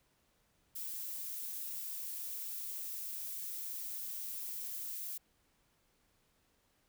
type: noise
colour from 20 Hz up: violet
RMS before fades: -42 dBFS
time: 0.75-5.18 s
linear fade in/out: 10 ms
effects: pink hiss -74 dBFS RMS until 6.88 s